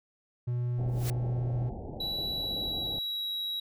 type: tone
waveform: triangle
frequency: 121.8 Hz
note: B2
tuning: 24 cents flat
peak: -26 dBFS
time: 0.47-1.7 s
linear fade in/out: 10 ms
type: low-pass noise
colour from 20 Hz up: pink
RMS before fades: -40 dBFS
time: 0.78-2.99 s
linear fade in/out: 5 ms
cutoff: 850 Hz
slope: 96 dB/octave
type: noise with exponential growth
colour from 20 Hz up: white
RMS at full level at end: -35 dBFS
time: 0.88-1.1 s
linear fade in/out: 1 ms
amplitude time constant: 47 ms
type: tone with pitch glide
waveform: triangle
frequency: 3928 to 3869 Hz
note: B7 to B7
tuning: -10 to -36 cents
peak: -30 dBFS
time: 2-3.6 s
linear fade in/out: 5 ms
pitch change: -26 cents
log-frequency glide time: 2.29-3.32 s
effects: none